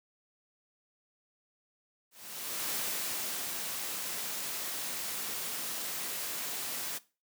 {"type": "noise with ADSR envelope", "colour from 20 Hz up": "white", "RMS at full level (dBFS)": -34, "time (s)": [2.11, 6.99], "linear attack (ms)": 600, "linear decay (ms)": 820, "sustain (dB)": -3, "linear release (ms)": 22, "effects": ["noise-tail reverb RT60 0.3 s tail -18 dB re dry", "high-pass 150 Hz 12 dB/octave"]}